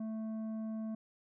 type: tone with tanh clipping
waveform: sine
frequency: 220 Hz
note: A3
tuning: in tune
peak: -38 dBFS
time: 0-0.95 s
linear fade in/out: 5 ms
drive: 8 dB
effects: none